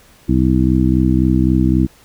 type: harmonic tone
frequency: 63.8 Hz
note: C2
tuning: 43 cents flat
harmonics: 1 / 2 / 3 / 4 / 5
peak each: -17 / -17 / -17 / -17 / -17 dBFS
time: 0.28-1.87 s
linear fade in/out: 20 ms
effects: pink hiss -48 dBFS RMS until 2.04 s